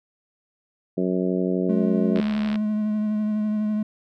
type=harmonic tone; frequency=92 Hz; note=F#2; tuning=9 cents flat; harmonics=2 / 3 / 4 / 5 / 6 / 7; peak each=-24 / -27 / -26 / -30 / -33 / -34 dBFS; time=0.97-2.21 s; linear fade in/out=10 ms
type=tone with vibrato; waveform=triangle; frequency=212.6 Hz; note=G#3; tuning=41 cents sharp; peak=-19 dBFS; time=1.69-3.83 s; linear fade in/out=5 ms; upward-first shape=triangle; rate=12 Hz; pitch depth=22 cents each way
type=click train; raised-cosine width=0.3 ms; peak=-17 dBFS; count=30; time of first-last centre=2.16-2.557 s; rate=73.1 Hz
effects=none